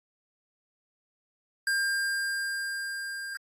square tone with level ramp, 1600 Hz, G6, 35 cents sharp, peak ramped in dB -25 to -36 dBFS, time 1.67-3.37 s, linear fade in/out 2 ms, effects AAC 48 kbps

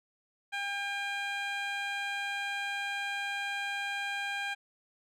15% pulse tone with band-pass filter, 802 Hz, G5, 39 cents sharp, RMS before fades -35 dBFS, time 0.52-4.55 s, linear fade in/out 20 ms, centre 1800 Hz, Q 0.73, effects none

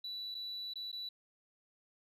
sine tone with dropouts, 3951 Hz, B7, in tune, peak -38 dBFS, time 0.04-1.09 s, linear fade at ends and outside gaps 5 ms, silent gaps 0.345-0.349 / 0.737-0.756 / 0.917-0.927 s, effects tanh soft clip ceiling -37 dBFS

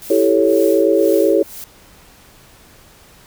blue noise with tremolo, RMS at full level -31 dBFS, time 0.02-1.64 s, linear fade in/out 0 ms, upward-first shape sine, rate 2 Hz, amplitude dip 85%
sine chord, A dominant seventh, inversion second, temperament equal, 329.6 / 392 / 440 / 554.4 Hz, E4 / G4 / A4 / C#5, 0 / 0 / 0 / 0 cents, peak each -16 dBFS, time 0.1-1.43 s, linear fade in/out 5 ms
effects pink hiss -46 dBFS RMS until 3.26 s

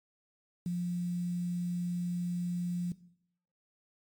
sine tone with quantisation, 175.9 Hz, F3, 13 cents sharp, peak -30 dBFS, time 0.66-2.92 s, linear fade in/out 2 ms, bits 9, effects noise-tail reverb RT60 0.7 s tail -18 dB re dry + MP3 96 kbps

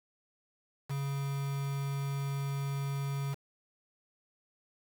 triangle tone with quantisation, 139.1 Hz, C#3, 6 cents sharp, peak -30 dBFS, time 0.89-3.35 s, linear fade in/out 20 ms, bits 7, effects none

